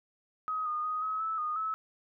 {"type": "tone with pitch steps", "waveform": "sine", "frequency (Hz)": [1264, 1225, 1248, 1278, 1308, 1231, 1298], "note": ["D#6", "D#6", "D#6", "D#6", "E6", "D#6", "E6"], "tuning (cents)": [27, -27, 5, 46, -14, -19, -27], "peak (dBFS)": -30, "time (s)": [0.48, 1.74], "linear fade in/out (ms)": 0, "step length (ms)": 180, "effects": []}